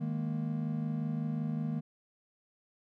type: chord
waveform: triangle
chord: D# suspended fourth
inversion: none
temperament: equal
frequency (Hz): 155.56 / 207.7 / 233.1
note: D#3 / G#3 / A#3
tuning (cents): 0 / 0 / 0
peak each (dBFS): -32 / -37 / -34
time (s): 0-1.81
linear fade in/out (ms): 20
effects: none